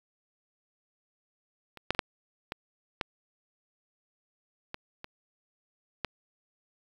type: clicks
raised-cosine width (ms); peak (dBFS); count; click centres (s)
0.3; -29 / -9 / -25 / -6 / -18 / -13 / -20 / -24 / -14; 9; 1.773 / 1.906 / 1.949 / 1.992 / 2.521 / 3.012 / 4.744 / 5.044 / 6.047
effects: 8-bit